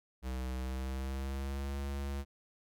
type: tone with pitch glide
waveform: square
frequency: 64.2 to 69.61 Hz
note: C2 to C#2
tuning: -32 to +8 cents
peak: -36 dBFS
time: 0.22-2.25 s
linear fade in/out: 50 ms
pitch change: +140 cents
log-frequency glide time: 0.55-1.76 s
effects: none